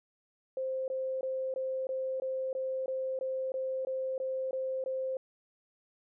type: tone bursts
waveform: sine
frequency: 524 Hz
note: C5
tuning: 2 cents sharp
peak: -31 dBFS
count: 14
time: 0.57-5.17 s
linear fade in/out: 2 ms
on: 310 ms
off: 20 ms
effects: none